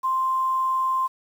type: tone with quantisation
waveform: sine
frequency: 1046.5 Hz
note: C6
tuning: in tune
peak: -20 dBFS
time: 0.03-1.08 s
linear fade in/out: 20 ms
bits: 8
effects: none